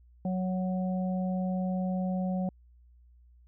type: harmonic tone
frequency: 185 Hz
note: F#3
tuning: in tune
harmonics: 1 / 3 / 4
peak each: -28 / -38 / -40 dBFS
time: 0.25-2.49 s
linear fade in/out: 2 ms
effects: added 60 Hz sine -55 dBFS peak until 3.47 s